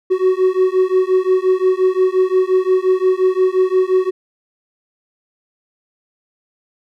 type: beating tone pair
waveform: triangle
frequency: 370 / 375.7 Hz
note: F#4 / F#4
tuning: 0 / +26 cents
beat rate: 5.7 Hz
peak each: -13 dBFS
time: 0.1-4.11 s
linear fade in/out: 20 ms
effects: none